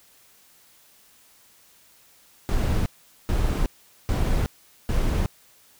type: noise bursts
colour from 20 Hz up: brown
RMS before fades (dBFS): -22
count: 4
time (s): 2.49-5.26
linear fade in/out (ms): 0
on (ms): 370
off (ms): 430
effects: white hiss -56 dBFS RMS until 5.79 s